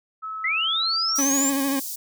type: tone with pitch glide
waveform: sine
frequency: 1296 to 1327.1 Hz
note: E6 to E6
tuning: -30 to +11 cents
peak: -29 dBFS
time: 0.22-1.21 s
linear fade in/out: 20 ms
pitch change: +41 cents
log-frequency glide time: 0.4-0.87 s
type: linear sweep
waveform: sine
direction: up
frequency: 1944 to 7459 Hz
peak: -21 dBFS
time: 0.44-1.5 s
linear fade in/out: 5 ms
type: high-pass noise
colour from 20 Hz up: white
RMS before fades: -32 dBFS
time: 1.15-1.96 s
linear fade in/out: 10 ms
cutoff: 4900 Hz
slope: 24 dB/octave
type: tone with vibrato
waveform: 40% pulse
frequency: 274.7 Hz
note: C#4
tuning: 16 cents flat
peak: -21 dBFS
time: 1.18-1.8 s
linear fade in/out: 10 ms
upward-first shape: sine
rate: 13 Hz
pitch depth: 40 cents each way
effects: none